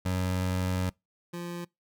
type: tone pair in turn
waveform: 25% pulse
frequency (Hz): 91.9 / 173.48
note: F#2 / F3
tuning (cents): -11 / -11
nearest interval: major seventh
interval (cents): 1100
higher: second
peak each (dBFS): -23 / -31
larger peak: first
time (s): 0.05-0.9 / 1.33-1.65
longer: first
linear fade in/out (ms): 10
effects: noise-tail reverb RT60 0.2 s tail -25 dB re dry